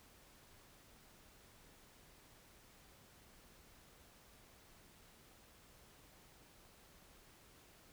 silence, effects pink hiss -64 dBFS RMS until 7.92 s

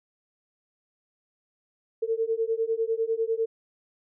sine beating tone pair, 446.2 / 456.2 Hz, A4 / A#4, +24 / -37 cents, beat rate 10 Hz, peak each -27 dBFS, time 2.02-3.46 s, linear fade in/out 10 ms, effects none

